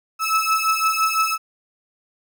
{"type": "beating tone pair", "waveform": "35% pulse", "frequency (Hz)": [1300, 1305.9], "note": ["E6", "E6"], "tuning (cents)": [-24, -17], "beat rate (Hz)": 5.9, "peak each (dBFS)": -19, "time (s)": [0.19, 1.38], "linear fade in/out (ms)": 50, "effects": []}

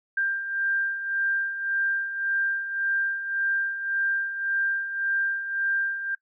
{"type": "beating tone pair", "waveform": "sine", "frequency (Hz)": [1587, 1588.8], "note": ["G6", "G6"], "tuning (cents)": [21, 23], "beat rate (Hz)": 1.8, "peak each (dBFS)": [-32, -25], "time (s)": [0.17, 6.15], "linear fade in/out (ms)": 5, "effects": ["noise-tail reverb RT60 0.1 s tail -20 dB re dry"]}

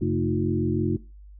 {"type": "tone cluster", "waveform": "sine", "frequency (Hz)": [95.6, 139, 223.2, 311.8, 357.6], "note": ["G2", "C#3", "A3", "D#4", "F4"], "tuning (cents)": [-43, 5, 25, 4, 41], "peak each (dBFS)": -28, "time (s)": [0.01, 0.97], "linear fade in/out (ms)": 10, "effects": ["noise-tail reverb RT60 0.3 s tail -21 dB re dry", "added 50 Hz sine -43 dBFS peak until 1.39 s"]}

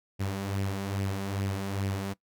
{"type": "tone with flanger", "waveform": "sawtooth", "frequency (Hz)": 98, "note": "G2", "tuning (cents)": 0, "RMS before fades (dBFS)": -32, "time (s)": [0.19, 2.14], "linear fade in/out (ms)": 20, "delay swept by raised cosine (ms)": [0.37, 4.97], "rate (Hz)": 2.4, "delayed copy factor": 0.5, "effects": ["noise-tail reverb RT60 0.1 s tail -20 dB re dry"]}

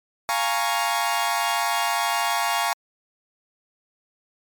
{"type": "chord", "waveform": "sawtooth", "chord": "Bb minor seventh", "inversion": "second", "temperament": "equal", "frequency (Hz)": [698.5, 830.6, 932.3, 1108.7], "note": ["F5", "Ab5", "Bb5", "Db6"], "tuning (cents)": [0, 0, 0, 0], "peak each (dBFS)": -23, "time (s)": [0.29, 2.73], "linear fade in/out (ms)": 0, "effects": ["MP3 96 kbps"]}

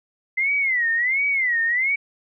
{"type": "tone with vibrato", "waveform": "sine", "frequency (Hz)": 2037, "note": "C7", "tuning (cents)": -47, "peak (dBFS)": -18, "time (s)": [0.37, 1.96], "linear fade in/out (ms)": 10, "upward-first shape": "sine", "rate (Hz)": 1.4, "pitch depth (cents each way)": 190, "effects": []}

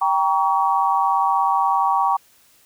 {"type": "chord", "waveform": "sine", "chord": "G diminished", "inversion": "none", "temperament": "just", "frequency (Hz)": [784, 940.8, 1128.9], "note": ["G5", "Bb5", "Db6"], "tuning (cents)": [0, 16, 31], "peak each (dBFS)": -20, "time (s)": [0.01, 2.17], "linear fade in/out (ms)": 10, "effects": ["white hiss -55 dBFS RMS until 2.65 s"]}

